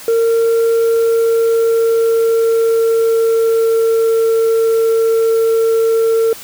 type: tone with pitch glide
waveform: sine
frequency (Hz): 458.4 to 452.4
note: A#4 to A4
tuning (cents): -29 to +48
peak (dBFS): -7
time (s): 0.08-6.33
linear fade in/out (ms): 2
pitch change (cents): -23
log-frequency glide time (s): 0.77-4.34
effects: tanh soft clip ceiling -9 dBFS + white hiss -33 dBFS RMS until 6.43 s